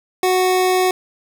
25% pulse tone, 369.3 Hz, F#4, 3 cents flat, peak -10 dBFS, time 0.23-0.91 s, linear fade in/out 2 ms, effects none

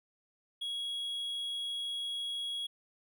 triangle tone, 3322 Hz, G#7, in tune, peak -33 dBFS, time 0.61-2.67 s, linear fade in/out 10 ms, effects none

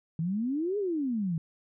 sine exponential two-way sweep, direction up then down, 155.56 to 424.4 to 155.56 Hz, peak -27 dBFS, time 0.19-1.38 s, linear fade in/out 2 ms, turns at 0.78 s, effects none

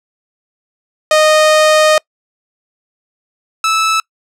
sawtooth tone pair in turn, 618 / 1309.5 Hz, D#5 / E6, -12 / -12 cents, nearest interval octave + minor second, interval 1300 cents, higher second, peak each -3 / -7 dBFS, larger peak first, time 1.11-1.98 / 3.64-4 s, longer first, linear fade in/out 2 ms, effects noise-tail reverb RT60 0.1 s tail -26 dB re dry + low-pass 9000 Hz 12 dB/octave

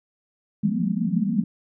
pink band-pass noise, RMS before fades -23 dBFS, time 0.63-1.44 s, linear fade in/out 5 ms, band 170 to 240 Hz, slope 96 dB/octave, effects none

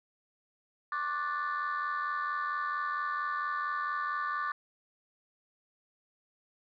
sine chord, D major seventh, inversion third, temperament equal with one note detuned, 1090.3 / 1174.7 / 1480 / 1760 Hz, C#6 / D6 / F#6 / A6, -29 / 0 / 0 / 0 cents, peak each -38 / -32 / -38 / -37 dBFS, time 0.92-4.52 s, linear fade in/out 2 ms, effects tanh soft clip ceiling -25 dBFS

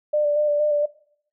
sine tone with vibrato, 593 Hz, D5, 17 cents sharp, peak -17 dBFS, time 0.13-0.86 s, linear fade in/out 10 ms, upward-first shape square, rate 4.3 Hz, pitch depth 19 cents each way, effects noise-tail reverb RT60 0.6 s tail -19 dB re dry

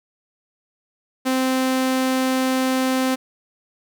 sawtooth tone, 260 Hz, C4, 11 cents flat, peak -14 dBFS, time 1.25-3.16 s, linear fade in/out 20 ms, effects none

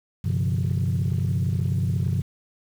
sine tone cluster, 95.3 / 127.1 / 144 / 173.6 Hz, G2 / C3 / D3 / F3, -48 / -50 / -34 / -10 cents, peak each -23 / -24 / -28 / -27 dBFS, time 0.24-2.22 s, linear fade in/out 10 ms, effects tanh soft clip ceiling -16 dBFS + 8-bit

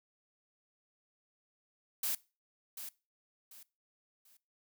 blue noise with echo, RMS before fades -34 dBFS, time 2.03-2.15 s, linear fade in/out 5 ms, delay 740 ms, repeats 3, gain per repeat -10 dB, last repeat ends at 4.37 s, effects noise-tail reverb RT60 0.3 s tail -21 dB re dry

